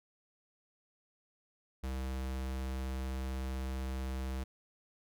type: tone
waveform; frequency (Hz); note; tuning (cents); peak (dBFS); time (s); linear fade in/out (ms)
square; 65.41; C2; 0; -36; 1.83-4.44; 10
effects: none